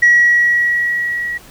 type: tone with level ramp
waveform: sine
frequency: 1919 Hz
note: A#6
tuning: 50 cents sharp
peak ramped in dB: -4 to -19 dBFS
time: 0.02-1.38 s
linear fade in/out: 10 ms
effects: tanh soft clip ceiling -3 dBFS + pink hiss -41 dBFS RMS until 1.5 s